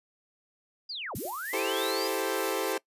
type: linear two-way sweep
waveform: sine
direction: down then up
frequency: 5020 to 75.7 to 5020 Hz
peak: -34 dBFS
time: 0.89-2.08 s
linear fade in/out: 10 ms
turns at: 1.16 s
type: noise with tremolo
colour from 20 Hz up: violet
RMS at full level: -37 dBFS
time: 1.15-2.73 s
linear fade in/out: 5 ms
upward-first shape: square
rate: 3.3 Hz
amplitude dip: 30%
type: tone with exponential decay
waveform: sine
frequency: 362.7 Hz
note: F#4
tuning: 34 cents flat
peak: -33 dBFS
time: 1.25-1.37 s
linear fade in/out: 2 ms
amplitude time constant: 24 ms
type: chord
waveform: sawtooth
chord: A minor seventh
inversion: second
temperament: equal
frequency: 329.6 / 392 / 440 / 523.3 Hz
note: E4 / G4 / A4 / C5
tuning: 0 / 0 / 0 / 0 cents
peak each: -32 / -29 / -29 / -30 dBFS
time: 1.53-2.78 s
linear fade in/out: 5 ms
effects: noise-tail reverb RT60 0.1 s tail -21 dB re dry + resampled to 32000 Hz